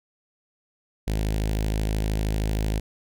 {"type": "tone with notch filter", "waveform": "sawtooth", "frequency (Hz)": 53, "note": "G#1", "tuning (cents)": 36, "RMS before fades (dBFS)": -25, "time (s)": [1.07, 2.8], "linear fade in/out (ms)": 10, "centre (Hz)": 1200, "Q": 1.1, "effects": []}